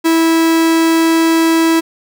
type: tone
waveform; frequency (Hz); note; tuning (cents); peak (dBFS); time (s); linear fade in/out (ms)
45% pulse; 327.3; E4; -12; -9; 0.04-1.81; 20
effects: none